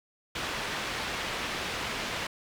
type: low-pass noise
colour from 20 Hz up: white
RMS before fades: -34 dBFS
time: 0.35-2.27 s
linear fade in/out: 5 ms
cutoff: 3000 Hz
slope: 12 dB/octave
effects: none